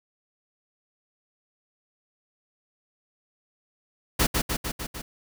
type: noise with echo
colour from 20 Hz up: pink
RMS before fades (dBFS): -21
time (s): 4.19-4.27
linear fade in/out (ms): 10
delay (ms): 150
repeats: 5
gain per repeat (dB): -3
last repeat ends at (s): 5.02
effects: none